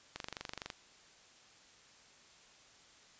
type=click train; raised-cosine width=0.2 ms; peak=-23 dBFS; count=14; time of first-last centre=0.16-0.702 s; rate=24 Hz; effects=white hiss -61 dBFS RMS until 3.19 s + resampled to 16000 Hz